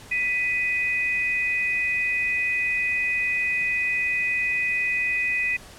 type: tone pair together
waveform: sine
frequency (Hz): 1984.3 / 2500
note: B6 / D#7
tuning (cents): +8 / +8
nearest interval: major third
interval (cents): 400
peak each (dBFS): -26 / -23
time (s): 0.11-5.57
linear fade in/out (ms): 10
effects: pink hiss -45 dBFS RMS until 5.78 s + low-pass 11000 Hz 12 dB/octave